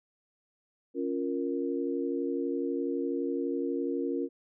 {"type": "chord", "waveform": "sine", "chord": "Bb minor", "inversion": "first", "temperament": "equal", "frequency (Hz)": [277.2, 349.2, 466.2], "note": ["Db4", "F4", "Bb4"], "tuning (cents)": [0, 0, 0], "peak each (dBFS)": [-32, -33, -34], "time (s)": [0.94, 4.29], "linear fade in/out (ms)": 50, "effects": []}